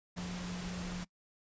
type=tone in noise; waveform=sine; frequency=178.8 Hz; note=F3; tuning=41 cents sharp; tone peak=-39 dBFS; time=0.16-1.05 s; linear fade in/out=20 ms; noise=pink; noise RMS=-44 dBFS; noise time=0.16-1.05 s; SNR=+2 dB; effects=noise-tail reverb RT60 0.1 s tail -23 dB re dry + resampled to 16000 Hz